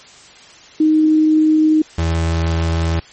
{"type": "tone pair in turn", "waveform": ["sine", "35% pulse"], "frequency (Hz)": [311.1, 82.4], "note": ["D#4", "E2"], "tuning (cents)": [0, 0], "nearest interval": "octave + major seventh", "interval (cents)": 2300, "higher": "first", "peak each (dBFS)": [-9, -13], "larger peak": "first", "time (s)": [[0.8, 1.82], [1.98, 3]], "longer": "neither", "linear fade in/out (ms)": 5, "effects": ["white hiss -42 dBFS RMS until 3.12 s", "MP3 32 kbps"]}